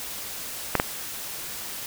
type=clicks; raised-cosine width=0.5 ms; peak=-4 dBFS; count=2; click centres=0.753 / 0.799 s; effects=white hiss -35 dBFS RMS until 1.86 s